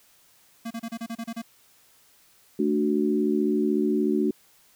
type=tone bursts; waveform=square; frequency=229.3 Hz; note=A#3; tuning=28 cents flat; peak=-31 dBFS; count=9; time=0.65-1.42 s; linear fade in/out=10 ms; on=58 ms; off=31 ms
type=chord; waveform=sine; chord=D major; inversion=second; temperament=equal; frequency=220 / 293.7 / 370 Hz; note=A3 / D4 / F#4; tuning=0 / 0 / 0 cents; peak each=-25 dBFS; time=2.59-4.31 s; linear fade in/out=5 ms
effects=white hiss -59 dBFS RMS until 4.75 s